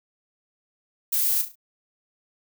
violet noise with echo, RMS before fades -23 dBFS, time 1.12-1.42 s, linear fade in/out 10 ms, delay 34 ms, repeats 4, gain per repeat -8 dB, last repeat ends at 1.556 s, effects none

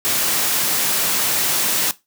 white high-pass noise, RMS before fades -19 dBFS, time 0.05-1.91 s, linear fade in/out 0 ms, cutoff 100 Hz, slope 48 dB/octave, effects noise-tail reverb RT60 0.2 s tail -17 dB re dry

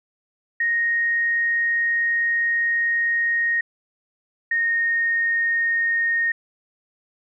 sine tone pair in turn, 1864.7 / 1850.8 Hz, A#6 / A#6, 0 / -13 cents, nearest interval unison, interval 13 cents, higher first, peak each -18 dBFS, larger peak neither, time 0.6-3.61 / 4.51-6.32 s, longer first, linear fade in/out 5 ms, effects none

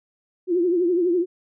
sine tone with vibrato, 351.7 Hz, F4, 12 cents sharp, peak -17 dBFS, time 0.47-1.26 s, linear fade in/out 50 ms, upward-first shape triangle, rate 12 Hz, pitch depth 110 cents each way, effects none

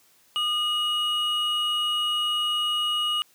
triangle tone pair together, 1221.2 / 2900 Hz, D#6 / F#7, -33 / -35 cents, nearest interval octave + minor third, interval 1498 cents, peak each -28 / -22 dBFS, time 0.36-3.22 s, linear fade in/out 0 ms, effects white hiss -60 dBFS RMS until 3.34 s + high-pass 100 Hz 12 dB/octave

